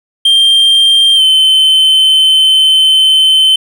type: tone with pitch glide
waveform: triangle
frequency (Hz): 3177 to 3071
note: G7 to G7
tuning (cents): +23 to -36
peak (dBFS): -3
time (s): 0.25-3.56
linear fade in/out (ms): 5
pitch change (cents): -59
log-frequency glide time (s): 1.15-1.22
effects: none